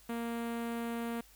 sawtooth tone with notch filter, 233.1 Hz, A#3, in tune, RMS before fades -37 dBFS, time 0.09-1.21 s, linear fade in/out 5 ms, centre 5400 Hz, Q 0.7, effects added 50 Hz sine -62 dBFS peak until 1.35 s + white hiss -61 dBFS RMS until 1.35 s

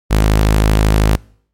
sawtooth tone, 52.8 Hz, G#1, 29 cents sharp, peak -5 dBFS, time 0.1-1.17 s, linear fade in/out 20 ms, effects noise-tail reverb RT60 0.6 s tail -25 dB re dry + MP3 64 kbps

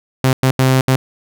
sawtooth tone bursts at uneven times, 130.81 Hz, C3, in tune, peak -6 dBFS, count 4, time 0.24-0.33 / 0.43-0.51 / 0.59-0.81 / 0.88-0.96 s, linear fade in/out 2 ms, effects none

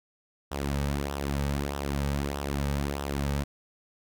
sawtooth tone with flanger, 70.6 Hz, C#2, 32 cents sharp, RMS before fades -30 dBFS, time 0.51-3.44 s, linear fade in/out 10 ms, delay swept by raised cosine 0.44 to 2.94 ms, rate 1.6 Hz, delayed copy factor -0.6, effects none

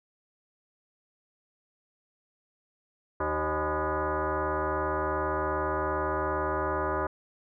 sine tone with frequency modulation, 306.3 Hz, D#4, 27 cents flat, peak -26 dBFS, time 3.2-7.07 s, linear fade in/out 5 ms, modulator 230 Hz, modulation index 4.8, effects none

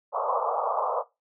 white band-pass noise, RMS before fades -27 dBFS, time 0.12-1.04 s, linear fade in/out 50 ms, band 460 to 1200 Hz, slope 96 dB/octave, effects noise-tail reverb RT60 0.2 s tail -17 dB re dry

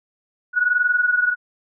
sine tone pair together, 1459.8 / 1481 Hz, F#6 / F#6, -24 / +1 cents, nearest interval unison, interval 25 cents, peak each -17 / -21 dBFS, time 0.53-1.36 s, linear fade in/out 50 ms, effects none

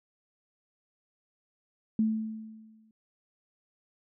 sine tone with exponential decay, 219.4 Hz, A3, 5 cents flat, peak -21 dBFS, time 1.99-2.91 s, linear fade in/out 2 ms, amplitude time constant 200 ms, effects none

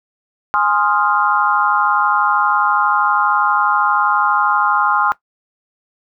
sine chord, F minor seventh, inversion first, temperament equal, 830.6 / 1046.5 / 1244.5 / 1396.9 Hz, Ab5 / C6 / Eb6 / F6, 0 / 0 / 0 / 0 cents, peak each -18 dBFS, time 0.54-5.12 s, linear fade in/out 0 ms, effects noise-tail reverb RT60 0.1 s tail -17 dB re dry

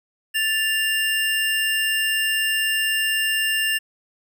square tone pair together, 1760 / 2796 Hz, A6 / F7, 0 / +1 cents, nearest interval minor sixth, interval 801 cents, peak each -24 / -22 dBFS, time 0.34-3.79 s, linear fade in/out 20 ms, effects none

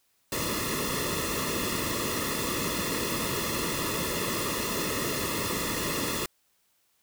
pink noise with comb filter, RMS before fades -30 dBFS, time 0.32-6.26 s, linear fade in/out 2 ms, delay 1.3 ms, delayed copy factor -0.95, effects white hiss -70 dBFS RMS until 7.02 s

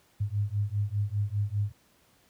sine beating tone pair, 100.4 / 105.4 Hz, G2 / G#2, +42 / +26 cents, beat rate 5 Hz, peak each -29 dBFS, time 0.2-1.72 s, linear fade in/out 10 ms, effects pink hiss -64 dBFS RMS until 2.29 s + high-pass 60 Hz 12 dB/octave

